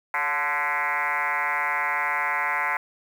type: tone with frequency modulation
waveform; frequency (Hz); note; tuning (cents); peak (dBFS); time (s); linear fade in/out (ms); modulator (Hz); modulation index
sine; 1493; F#6; +15; -22; 0.14-2.77; 2; 154; 4.7
effects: 8-bit